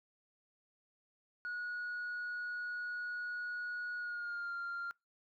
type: tone with pitch glide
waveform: sine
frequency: 1455 to 1391.7 Hz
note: F#6 to F6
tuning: -29 to -6 cents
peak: -36 dBFS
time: 1.45-4.91 s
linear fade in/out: 0 ms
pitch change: -77 cents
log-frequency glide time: 3.97-4.53 s
effects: noise-tail reverb RT60 0.2 s tail -26 dB re dry + tanh soft clip ceiling -36 dBFS